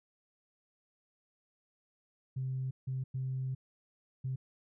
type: tone bursts at uneven times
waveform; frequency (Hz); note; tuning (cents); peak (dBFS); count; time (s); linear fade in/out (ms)
sine; 130.81; C3; 0; -32; 4; 2.36-2.71 / 2.87-3.04 / 3.14-3.55 / 4.24-4.36; 10
effects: tanh soft clip ceiling -28 dBFS